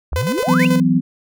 sine exponential sweep, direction up, 60.1 to 2936 Hz, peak -18 dBFS, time 0.12-0.67 s, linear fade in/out 5 ms
clicks, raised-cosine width 1 ms, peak -18 / -25 / -22 / -23 / -22 / -18 / -24 dBFS, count 7, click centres 0.131 / 0.183 / 0.227 / 0.292 / 0.39 / 0.426 / 0.507 s
sawtooth tone with tremolo, 507 Hz, B4, 45 cents sharp, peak -15 dBFS, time 0.16-0.8 s, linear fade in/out 0 ms, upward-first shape square, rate 9.2 Hz, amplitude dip 55%
sine chord, E suspended second, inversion none, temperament equal with one note detuned, 164.81 / 185 / 253.4 Hz, E3 / F#3 / B3, 0 / 0 / +45 cents, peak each -17 / -17 / -15 dBFS, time 0.47-1.01 s, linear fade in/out 20 ms
effects none

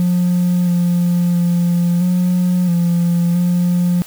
triangle tone with pitch steps, 177.7 / 175 / 173.7 / 179.6 / 172.3 / 176.4 Hz, F3 / F3 / F3 / F3 / F3 / F3, +30 / +4 / -9 / +49 / -23 / +18 cents, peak -9 dBFS, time 0-4.02 s, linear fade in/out 0 ms, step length 670 ms, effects tanh soft clip ceiling -7 dBFS + white hiss -38 dBFS RMS until 4.06 s

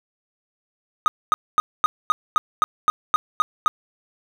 triangle tone bursts, 1244.5 Hz, D#6, in tune, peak -11 dBFS, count 11, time 1.06-3.68 s, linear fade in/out 0 ms, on 20 ms, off 240 ms, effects none

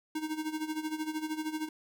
square tone with tremolo, 311.1 Hz, D#4, in tune, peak -31 dBFS, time 0.15-1.69 s, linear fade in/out 5 ms, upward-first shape sine, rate 13 Hz, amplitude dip 75%, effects 11-bit

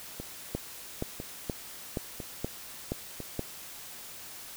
two click trains, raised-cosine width 2 ms, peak -17 / -24 dBFS, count 7 / 4, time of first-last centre 0.55-3.394 / 0.2-3.203 s, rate 2.11 / 0.999 Hz, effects white hiss -45 dBFS RMS until 4.56 s

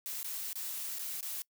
blue noise with dropouts, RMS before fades -39 dBFS, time 0.06-1.42 s, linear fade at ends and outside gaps 0 ms, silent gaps 0.23-0.244 / 0.53-0.556 / 0.986-0.993 / 1.208-1.228 s, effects noise-tail reverb RT60 0.1 s tail -24 dB re dry

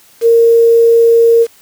sine tone with quantisation, 462.3 Hz, A#4, 14 cents flat, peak -4 dBFS, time 0.21-1.47 s, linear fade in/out 50 ms, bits 5, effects white hiss -45 dBFS RMS until 1.61 s

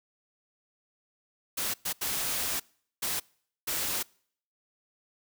white noise bursts at uneven times, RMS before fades -31 dBFS, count 5, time 1.57-1.74 / 1.85-1.93 / 2.01-2.6 / 3.02-3.2 / 3.67-4.03 s, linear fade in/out 10 ms, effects noise-tail reverb RT60 0.6 s tail -26 dB re dry

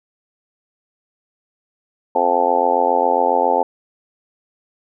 harmonic tone, 87.31 Hz, F2, in tune, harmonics 3 / 4 / 5 / 6 / 7 / 8 / 9 / 10, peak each -28 / -28 / -23 / -20 / -27 / -22 / -20 / -18 dBFS, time 2.15-3.63 s, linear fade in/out 5 ms, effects none

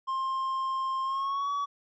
triangle tone with pitch glide, 1059 to 1135 Hz, C6 to C#6, +21 to +41 cents, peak -26 dBFS, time 0.07-1.66 s, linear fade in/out 20 ms, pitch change +120 cents, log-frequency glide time 1.03-1.51 s, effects resampled to 16000 Hz

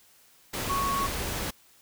sine tone in noise, 1108.7 Hz, C#6, in tune, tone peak -26 dBFS, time 0.69-1.07 s, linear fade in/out 10 ms, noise pink, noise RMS -32 dBFS, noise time 0.53-1.51 s, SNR +3 dB, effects white hiss -59 dBFS RMS until 1.81 s

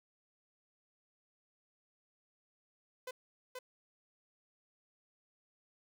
sawtooth tone with echo, 507 Hz, B4, 45 cents sharp, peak -37 dBFS, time 3.07-3.11 s, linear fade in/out 5 ms, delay 480 ms, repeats 1, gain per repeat -2 dB, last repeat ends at 3.59 s, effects none

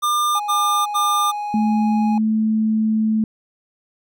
square tone bursts, 1200 Hz, D6, 37 cents sharp, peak -17 dBFS, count 3, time 0.02-1.32 s, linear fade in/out 20 ms, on 380 ms, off 80 ms
triangle tone, 830.6 Hz, G#5, in tune, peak -21 dBFS, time 0.35-2.18 s, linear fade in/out 2 ms
sine tone with pitch glide, 217.1 to 218.5 Hz, A3 to A3, -23 to -12 cents, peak -15 dBFS, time 1.54-3.24 s, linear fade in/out 2 ms, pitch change +11 cents, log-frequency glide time 1.83-2.28 s
effects none

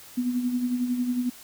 sine tone with tremolo, 246.9 Hz, B3, in tune, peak -21 dBFS, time 0.17-1.3 s, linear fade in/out 10 ms, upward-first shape sine, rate 11 Hz, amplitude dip 55%, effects white hiss -47 dBFS RMS until 1.43 s

